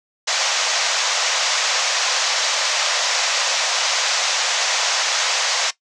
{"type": "band-pass noise", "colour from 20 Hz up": "white", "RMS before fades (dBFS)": -20, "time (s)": [0.27, 5.71], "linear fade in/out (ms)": 10, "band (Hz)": [520, 6800], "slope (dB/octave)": 48, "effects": ["noise-tail reverb RT60 0.1 s tail -17 dB re dry"]}